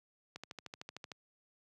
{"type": "click train", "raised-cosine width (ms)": 0.2, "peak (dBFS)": -27, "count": 11, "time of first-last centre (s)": [0.36, 1.118], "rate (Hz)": 13.2, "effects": ["high-pass 100 Hz 12 dB/octave"]}